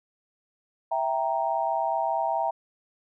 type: chord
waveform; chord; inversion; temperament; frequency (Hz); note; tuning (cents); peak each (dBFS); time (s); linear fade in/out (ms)
sine; E diminished; none; equal; 659.3 / 784 / 932.3; E5 / G5 / Bb5; 0 / 0 / 0; -28; 0.91-2.51; 10
effects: none